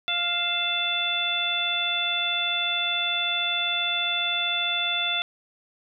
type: harmonic tone with a mistuned harmonic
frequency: 698.5 Hz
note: F5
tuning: in tune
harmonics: 1 / 2 / 3 / 4 / 5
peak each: -34 / -32 / -34 / -30 / -25 dBFS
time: 0.08-5.22 s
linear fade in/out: 0 ms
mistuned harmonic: 4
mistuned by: -80 cents
effects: none